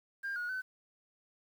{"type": "tone with pitch steps", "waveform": "sine", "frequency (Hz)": [1600, 1447, 1517], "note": ["G6", "F#6", "F#6"], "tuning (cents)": [35, -39, 43], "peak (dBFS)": -33, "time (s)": [0.23, 0.62], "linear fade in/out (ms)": 20, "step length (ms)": 130, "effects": ["tanh soft clip ceiling -32 dBFS", "10-bit"]}